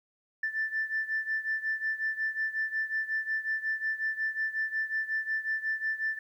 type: beating tone pair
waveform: sine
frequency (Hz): 1764 / 1769.5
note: A6 / A6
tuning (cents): +4 / +9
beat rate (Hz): 5.5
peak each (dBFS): -30 / -33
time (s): 0.43-6.19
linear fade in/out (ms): 5
effects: tanh soft clip ceiling -22 dBFS + 11-bit